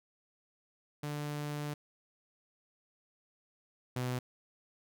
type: tone pair in turn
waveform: sawtooth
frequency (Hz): 147.5 / 125.5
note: D3 / B2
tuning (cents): +8 / +28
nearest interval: minor third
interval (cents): 280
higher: first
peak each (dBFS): -32 / -29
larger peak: second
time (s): 1.03-1.74 / 3.96-4.19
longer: first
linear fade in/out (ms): 5
effects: none